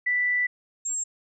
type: tone pair in turn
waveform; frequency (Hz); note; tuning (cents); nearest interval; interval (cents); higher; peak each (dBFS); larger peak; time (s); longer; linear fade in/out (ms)
sine; 1975.5 / 7502; B6 / A#8; 0 / +10; octave + major seventh; 2310; second; -21 / -26; first; 0.06-0.47 / 0.85-1.04; first; 10
effects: none